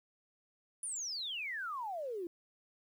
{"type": "exponential sweep", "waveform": "sine", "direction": "down", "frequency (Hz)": [10000, 329.6], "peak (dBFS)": -37, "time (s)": [0.83, 2.27], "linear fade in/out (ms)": 2, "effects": ["11-bit"]}